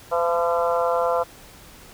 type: harmonic tone with a mistuned harmonic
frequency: 170.1 Hz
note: F3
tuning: 45 cents flat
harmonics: 3 / 4 / 5 / 6 / 7 / 8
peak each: -22 / -24 / -30 / -27 / -31 / -30 dBFS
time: 0.11-1.24 s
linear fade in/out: 20 ms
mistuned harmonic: 5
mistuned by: +38 cents
effects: pink hiss -46 dBFS RMS until 1.93 s